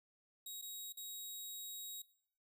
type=tone with dropouts; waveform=10% pulse; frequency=3800 Hz; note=A#7; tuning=33 cents sharp; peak=-38 dBFS; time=0.46-2.02 s; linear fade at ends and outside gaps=5 ms; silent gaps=0.615-0.623 / 0.925-0.971 s; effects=noise-tail reverb RT60 0.6 s tail -18 dB re dry